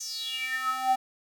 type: tone with high-pass filter sweep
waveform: square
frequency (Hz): 259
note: C4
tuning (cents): -17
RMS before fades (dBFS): -30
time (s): 0-0.96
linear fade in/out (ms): 10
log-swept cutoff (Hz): 6400 to 680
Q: 8.7
effects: none